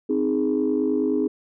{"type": "chord", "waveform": "sine", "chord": "Ab major", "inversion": "first", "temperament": "equal", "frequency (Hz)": [261.6, 311.1, 415.3], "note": ["C4", "Eb4", "Ab4"], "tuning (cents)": [0, 0, 0], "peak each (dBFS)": -23, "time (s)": [0.09, 1.28], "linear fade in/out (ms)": 10, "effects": ["tanh soft clip ceiling -12 dBFS"]}